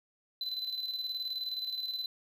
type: tone with tremolo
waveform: triangle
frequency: 4024 Hz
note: B7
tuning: 32 cents sharp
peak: -31 dBFS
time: 0.41-2.06 s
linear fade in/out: 2 ms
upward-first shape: square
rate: 19 Hz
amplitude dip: 50%
effects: none